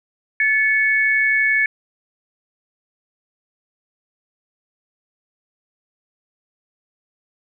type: tone pair together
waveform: sine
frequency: 1734.4 / 2217 Hz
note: A6 / C#7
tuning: -25 / 0 cents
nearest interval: major third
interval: 425 cents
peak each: -17 dBFS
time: 0.4-1.66 s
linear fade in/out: 2 ms
effects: none